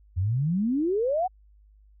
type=exponential sweep; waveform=sine; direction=up; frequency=84.7 to 772 Hz; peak=-22 dBFS; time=0.16-1.28 s; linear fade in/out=20 ms; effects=added 51 Hz sine -53 dBFS peak until 2 s